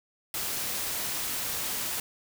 white noise, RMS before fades -32 dBFS, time 0.34-2 s, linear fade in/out 2 ms, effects none

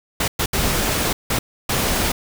pink noise bursts at uneven times, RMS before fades -20 dBFS, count 5, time 0.2-0.28 / 0.39-0.46 / 0.53-1.13 / 1.3-1.39 / 1.69-2.12 s, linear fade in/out 5 ms, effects none

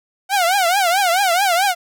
sawtooth tone with vibrato, 740 Hz, F#5, in tune, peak -10 dBFS, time 0.29-1.75 s, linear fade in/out 50 ms, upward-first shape triangle, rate 4.6 Hz, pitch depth 200 cents each way, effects none

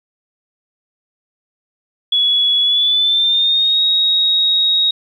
sine tone with pitch glide, 3384 to 3777 Hz, G#7 to A#7, +32 to +22 cents, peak -11 dBFS, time 2.12-4.91 s, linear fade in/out 5 ms, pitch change +190 cents, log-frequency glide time 2.62-3.82 s, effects 8-bit

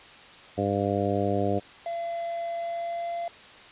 harmonic tone, 100.4 Hz, G2, 42 cents sharp, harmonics 1 / 2 / 3 / 4 / 5 / 6 / 7, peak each -31 / -31 / -31 / -31 / -31 / -31 / -31 dBFS, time 0.57-1.6 s, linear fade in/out 20 ms
triangle tone with pitch glide, 680 to 685.9 Hz, F5 to F5, -46 to -31 cents, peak -27 dBFS, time 1.86-3.28 s, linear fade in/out 2 ms, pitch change +15 cents, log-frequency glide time 2.6-3.17 s
effects white hiss -48 dBFS RMS until 3.71 s + resampled to 8000 Hz

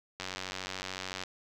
click train, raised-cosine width 0.2 ms, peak -19 dBFS, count 98, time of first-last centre 0.2-1.236 s, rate 93.6 Hz, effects none

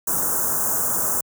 white band-stop noise, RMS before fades -22 dBFS, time 0.07-1.21 s, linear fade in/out 5 ms, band 1500 to 6400 Hz, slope 48 dB/octave, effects high-pass 80 Hz 12 dB/octave

